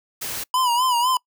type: noise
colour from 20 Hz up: white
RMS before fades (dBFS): -29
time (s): 0.21-0.44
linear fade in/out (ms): 10
type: tone with vibrato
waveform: square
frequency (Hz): 987.8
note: B5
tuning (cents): 0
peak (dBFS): -18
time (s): 0.54-1.17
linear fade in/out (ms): 2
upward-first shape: sine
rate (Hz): 4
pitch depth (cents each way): 89
effects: noise-tail reverb RT60 0.1 s tail -26 dB re dry